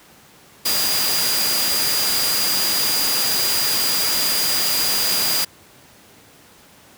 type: tone in noise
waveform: sine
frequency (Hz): 4845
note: D#8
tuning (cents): -47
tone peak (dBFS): -21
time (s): 0.65-5.45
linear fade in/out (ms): 10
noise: white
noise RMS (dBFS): -21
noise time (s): 0.65-5.45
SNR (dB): -3
effects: pink hiss -48 dBFS RMS until 6.97 s + high-pass 100 Hz 12 dB/octave